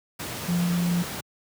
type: tone in noise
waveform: sine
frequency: 174.61 Hz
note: F3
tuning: in tune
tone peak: -21 dBFS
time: 0.48-1.03 s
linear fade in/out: 10 ms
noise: pink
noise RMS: -33 dBFS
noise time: 0.19-1.21 s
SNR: +9 dB
effects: high-pass 100 Hz 12 dB/octave